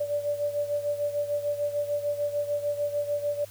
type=beating tone pair; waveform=sine; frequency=581 / 587.7 Hz; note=D5 / D5; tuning=-19 / +1 cents; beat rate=6.7 Hz; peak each=-27 / -32 dBFS; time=0-3.45 s; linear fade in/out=10 ms; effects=added 103 Hz sine -49 dBFS peak until 3.5 s + white hiss -51 dBFS RMS until 3.5 s